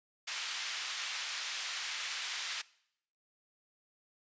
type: band-pass noise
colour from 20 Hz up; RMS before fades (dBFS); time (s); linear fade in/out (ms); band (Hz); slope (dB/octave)
white; -39; 0.27-2.62; 10; 1500 to 4500; 12
effects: noise-tail reverb RT60 0.7 s tail -21 dB re dry + resampled to 16000 Hz